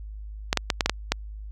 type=clicks; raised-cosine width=0.2 ms; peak=-3 dBFS; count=7; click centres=0.529 / 0.573 / 0.702 / 0.808 / 0.86 / 0.896 / 1.12 s; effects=added 52 Hz sine -35 dBFS peak until 1.51 s

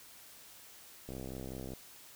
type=click train; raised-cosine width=2 ms; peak=-30 dBFS; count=43; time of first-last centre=1.09-1.735 s; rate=65.1 Hz; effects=white hiss -55 dBFS RMS until 2.15 s

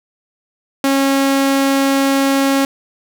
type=tone; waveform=sawtooth; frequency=273.4 Hz; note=C#4; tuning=24 cents flat; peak=-8 dBFS; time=0.84-2.65 s; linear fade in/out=2 ms; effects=none

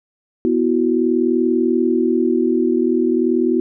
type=chord; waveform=sine; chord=B suspended fourth; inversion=none; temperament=equal; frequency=246.9 / 329.6 / 370 Hz; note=B3 / E4 / F#4; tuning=0 / 0 / 0 cents; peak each=-18 dBFS; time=0.45-3.6 s; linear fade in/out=0 ms; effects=none

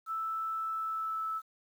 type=tone with pitch glide; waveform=sine; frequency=1318.5 to 1310.1 Hz; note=E6 to E6; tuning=0 to -11 cents; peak=-32 dBFS; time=0.06-1.42 s; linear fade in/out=50 ms; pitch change=-11 cents; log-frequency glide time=0.51-1.31 s; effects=10-bit

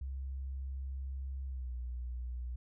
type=tone with pitch glide; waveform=sine; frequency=66.7 to 61.16 Hz; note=C2 to B1; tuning=+34 to -16 cents; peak=-37 dBFS; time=0.01-2.56 s; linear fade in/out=5 ms; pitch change=-150 cents; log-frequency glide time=1.46-1.73 s; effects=none

